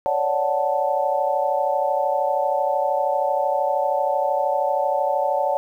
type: chord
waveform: sine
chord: D major seventh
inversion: third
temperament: equal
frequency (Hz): 554.4 / 587.3 / 740 / 880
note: C#5 / D5 / F#5 / A5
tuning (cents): 0 / 0 / 0 / 0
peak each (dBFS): -24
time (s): 0.06-5.57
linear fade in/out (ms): 0
effects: 9-bit